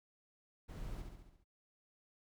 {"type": "noise with echo", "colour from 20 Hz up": "brown", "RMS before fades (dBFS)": -45, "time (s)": [0.68, 1.03], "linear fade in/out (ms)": 20, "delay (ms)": 69, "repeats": 6, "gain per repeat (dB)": -4, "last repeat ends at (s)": 1.444, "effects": []}